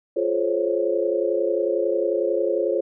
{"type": "chord", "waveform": "sine", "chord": "Db major seventh", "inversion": "first", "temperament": "equal with one note detuned", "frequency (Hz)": [349.2, 425.3, 523.3, 554.4], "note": ["F4", "Ab4", "C5", "Db5"], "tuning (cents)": [0, 41, 0, 0], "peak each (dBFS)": -25, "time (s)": [0.16, 2.81], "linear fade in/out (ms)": 10, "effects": []}